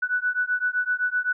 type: beating tone pair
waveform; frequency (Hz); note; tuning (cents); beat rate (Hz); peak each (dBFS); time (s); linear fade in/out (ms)
sine; 1480 / 1487.8; F#6 / F#6; 0 / +9; 7.8; -25; 0.02-1.33; 10
effects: none